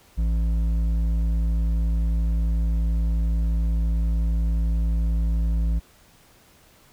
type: tone with hard clipping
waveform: sine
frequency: 55.7 Hz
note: A1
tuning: 22 cents sharp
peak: -21 dBFS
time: 0.17-5.8 s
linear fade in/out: 20 ms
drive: 7 dB
effects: pink hiss -55 dBFS RMS until 6.92 s